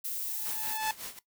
violet noise, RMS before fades -35 dBFS, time 0.04-0.78 s, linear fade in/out 10 ms
sawtooth tone with exponential growth, 870 Hz, A5, 20 cents flat, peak -23 dBFS, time 0.22-0.91 s, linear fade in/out 2 ms, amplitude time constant 150 ms
white noise with tremolo, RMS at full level -39 dBFS, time 0.45-1.19 s, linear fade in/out 2 ms, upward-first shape sine, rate 5.4 Hz, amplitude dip 80%
effects noise-tail reverb RT60 0.1 s tail -17 dB re dry

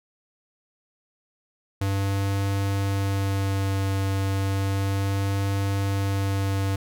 square tone with vibrato, 98 Hz, G2, in tune, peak -23 dBFS, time 1.81-6.76 s, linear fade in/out 5 ms, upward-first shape sine, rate 0.33 Hz, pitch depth 13 cents each way, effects none

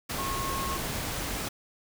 sine tone in noise, 1086 Hz, C#6, 36 cents flat, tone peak -32 dBFS, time 0.18-0.77 s, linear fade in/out 10 ms, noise pink, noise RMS -33 dBFS, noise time 0.09-1.49 s, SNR -2 dB, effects none

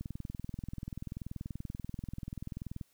click train, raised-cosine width 5 ms, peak -27 dBFS, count 59, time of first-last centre 0.01-2.812 s, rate 20.7 Hz, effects white hiss -71 dBFS RMS until 2.93 s

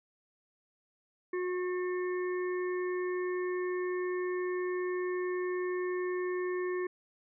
harmonic tone with a mistuned harmonic, 362.9 Hz, F#4, 34 cents flat, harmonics 1 / 3 / 5 / 6, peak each -31 / -43 / -43 / -49 dBFS, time 1.33-6.87 s, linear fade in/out 5 ms, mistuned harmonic 5, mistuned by -19 cents, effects none

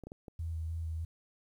clicks, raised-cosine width 2 ms, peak -32 dBFS, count 4, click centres 0.037 / 0.07 / 0.119 / 0.282 s
sine tone with vibrato, 81.5 Hz, E2, 19 cents flat, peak -34 dBFS, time 0.39-1.05 s, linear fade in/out 5 ms, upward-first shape square, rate 3.3 Hz, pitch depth 18 cents each way
effects 11-bit

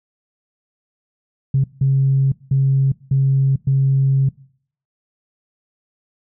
sine tone bursts at uneven times, 135.5 Hz, C#3, 39 cents flat, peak -11 dBFS, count 5, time 1.54-1.64 / 1.81-2.32 / 2.51-2.92 / 3.11-3.56 / 3.67-4.29 s, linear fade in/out 5 ms, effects noise-tail reverb RT60 0.6 s tail -22 dB re dry + tanh soft clip ceiling -7 dBFS

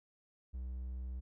triangle tone, 63 Hz, B1, 35 cents sharp, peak -37 dBFS, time 0.53-1.21 s, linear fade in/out 20 ms, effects none

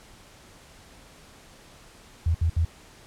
sine tone bursts, 82.41 Hz, E2, in tune, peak -19 dBFS, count 3, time 2.26-2.65 s, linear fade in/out 5 ms, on 86 ms, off 66 ms, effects pink hiss -51 dBFS RMS until 3.06 s + low-pass 10000 Hz 12 dB/octave

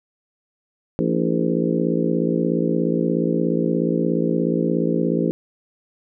harmonic tone with a mistuned harmonic, 56.9 Hz, A#1, 41 cents flat, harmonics 3 / 4 / 5 / 6 / 7 / 8 / 9, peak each -23 / -24 / -25 / -26 / -26 / -27 / -28 dBFS, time 0.99-5.31 s, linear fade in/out 0 ms, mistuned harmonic 6, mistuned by -64 cents, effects none

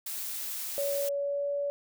blue noise, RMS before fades -36 dBFS, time 0.06-1.09 s, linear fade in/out 5 ms
sine tone with pitch glide, 565 to 570.2 Hz, C#5 to C#5, +33 to +49 cents, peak -28 dBFS, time 0.78-1.7 s, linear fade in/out 0 ms, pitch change +16 cents, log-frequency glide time 1.14-1.49 s
effects none

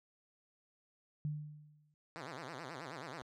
sine tone with exponential decay, 150 Hz, D3, 37 cents sharp, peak -33 dBFS, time 1.25-1.94 s, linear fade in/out 0 ms, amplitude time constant 150 ms
5% pulse tone with vibrato, 146.83 Hz, D3, in tune, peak -33 dBFS, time 2.16-3.22 s, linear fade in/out 0 ms, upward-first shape sine, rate 9.3 Hz, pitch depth 280 cents each way
effects low-pass 6000 Hz 12 dB/octave

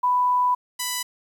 sine / 5% pulse tone pair in turn, 992 / 992 Hz, B5 / B5, +7 / +7 cents, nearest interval unison, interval 0 cents, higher neither, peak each -17 / -13 dBFS, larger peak second, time 0.03-0.55 / 0.79-1.03 s, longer first, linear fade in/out 10 ms, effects 9-bit

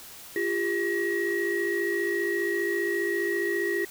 sine tone cluster, 346 / 400.9 / 1901 Hz, F4 / G4 / A#6, -16 / +39 / +33 cents, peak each -28 dBFS, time 0.36-3.85 s, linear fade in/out 2 ms, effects tanh soft clip ceiling -18 dBFS + white hiss -45 dBFS RMS until 3.9 s

